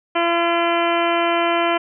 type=harmonic tone; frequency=340.2 Hz; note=F4; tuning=45 cents flat; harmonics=1 / 2 / 3 / 4 / 5 / 6 / 7 / 8 / 9; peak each=-22 / -20 / -23 / -25 / -30 / -30 / -27 / -32 / -29 dBFS; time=0.15-1.78 s; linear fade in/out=10 ms; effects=none